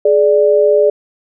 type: tone pair together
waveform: sine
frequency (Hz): 421.4 / 588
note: G#4 / D5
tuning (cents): +25 / +2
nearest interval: tritone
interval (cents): 577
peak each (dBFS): -10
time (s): 0.05-0.9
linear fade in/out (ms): 5
effects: none